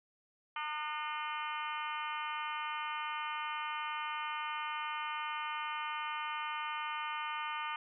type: harmonic tone with a mistuned harmonic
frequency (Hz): 303.8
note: D#4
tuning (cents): -41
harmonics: 3 / 4 / 5 / 6 / 7 / 8 / 9 / 10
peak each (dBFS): -41 / -40 / -46 / -49 / -46 / -47 / -51 / -47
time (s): 0.56-7.76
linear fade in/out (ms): 2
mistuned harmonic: 5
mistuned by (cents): -49
effects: none